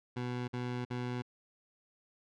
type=tone bursts; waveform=20% pulse; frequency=123.47 Hz; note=B2; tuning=in tune; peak=-30 dBFS; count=3; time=0.16-1.222 s; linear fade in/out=10 ms; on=320 ms; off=51 ms; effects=low-pass 4000 Hz 12 dB/octave